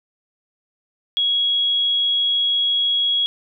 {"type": "tone", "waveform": "sine", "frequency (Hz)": 3322, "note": "G#7", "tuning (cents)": 0, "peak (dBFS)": -16, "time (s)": [1.17, 3.26], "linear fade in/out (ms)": 0, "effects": []}